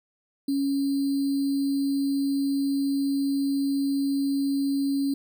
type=tone with sample-and-hold; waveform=sine; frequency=277.2 Hz; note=C#4; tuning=in tune; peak=-22 dBFS; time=0.48-5.14 s; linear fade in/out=5 ms; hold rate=4410 Hz; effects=none